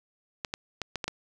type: clicks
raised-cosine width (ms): 0.2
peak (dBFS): -14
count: 6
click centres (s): 0.448 / 0.539 / 0.817 / 0.957 / 1.042 / 1.08
effects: none